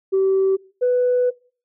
sine tone pair in turn, 384.6 / 495.9 Hz, G4 / B4, -33 / +7 cents, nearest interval major third, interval 440 cents, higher second, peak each -13 dBFS, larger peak neither, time 0.12-0.57 / 0.81-1.31 s, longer second, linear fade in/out 20 ms, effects noise-tail reverb RT60 0.4 s tail -22 dB re dry + tanh soft clip ceiling -11 dBFS

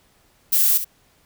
violet noise with echo, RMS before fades -17 dBFS, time 0.52-0.78 s, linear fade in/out 10 ms, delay 67 ms, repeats 1, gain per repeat -10 dB, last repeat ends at 0.847 s, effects pink hiss -59 dBFS RMS until 1.25 s

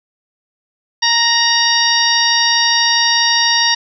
harmonic tone with a mistuned harmonic, 932.3 Hz, A#5, in tune, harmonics 1 / 2 / 3 / 4 / 5 / 6, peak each -19 / -17 / -22 / -18 / -18 / -16 dBFS, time 1.02-3.75 s, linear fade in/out 10 ms, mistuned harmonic 3, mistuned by +43 cents, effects none

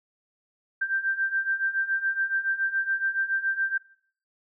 sine beating tone pair, 1568 / 1575.1 Hz, G6 / G6, 0 / +8 cents, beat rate 7.1 Hz, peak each -29 / -26 dBFS, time 0.81-3.78 s, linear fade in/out 10 ms, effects noise-tail reverb RT60 0.5 s tail -17 dB re dry

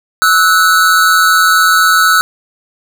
square tone pair together, 1304 / 1479.9 Hz, E6 / F#6, -19 / 0 cents, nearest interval major second, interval 219 cents, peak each -10 dBFS, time 0.22-2.21 s, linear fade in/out 0 ms, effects none

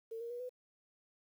sine tone with pitch steps, 452.3 / 467.7 / 483.6 / 500.1 Hz, A4 / A#4 / B4 / B4, +48 / +6 / -36 / +22 cents, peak -40 dBFS, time 0.11-0.494 s, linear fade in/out 10 ms, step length 96 ms, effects 11-bit

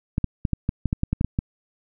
clicks, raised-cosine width 5 ms, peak -9 dBFS, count 12, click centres 0.181 / 0.243 / 0.452 / 0.533 / 0.691 / 0.857 / 0.929 / 1.034 / 1.13 / 1.211 / 1.246 / 1.389 s, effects none

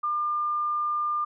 sine tone, 1200 Hz, D6, 37 cents sharp, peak -24 dBFS, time 0.03-1.25 s, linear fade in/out 10 ms, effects none

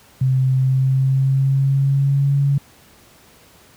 sine tone with pitch glide, 130.81 to 140.2 Hz, C3 to C#3, 0 to +20 cents, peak -13 dBFS, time 0.21-2.58 s, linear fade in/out 5 ms, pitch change +120 cents, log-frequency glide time 0.57-2.36 s, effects pink hiss -49 dBFS RMS until 3.76 s + high-pass 60 Hz 12 dB/octave

